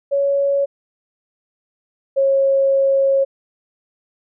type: tone pair in turn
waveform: sine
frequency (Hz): 559 / 545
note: C#5 / C#5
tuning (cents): +14 / -29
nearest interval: unison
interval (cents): 43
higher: first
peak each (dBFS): -14 / -12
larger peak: second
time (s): 0.11-0.66 / 2.16-3.25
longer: second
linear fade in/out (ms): 20
effects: none